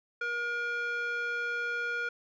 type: tone with band-pass filter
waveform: square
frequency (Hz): 475.4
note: A#4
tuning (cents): +34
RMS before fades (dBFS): -33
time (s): 0.21-2.09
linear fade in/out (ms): 5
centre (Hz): 1700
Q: 7.8
effects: resampled to 16000 Hz